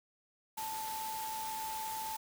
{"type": "tone in noise", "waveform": "sine", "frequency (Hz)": 880, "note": "A5", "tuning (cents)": 0, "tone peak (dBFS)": -38, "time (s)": [0.57, 2.17], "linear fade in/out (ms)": 10, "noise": "white", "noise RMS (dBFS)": -44, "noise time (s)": [0.57, 2.17], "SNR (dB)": 3, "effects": []}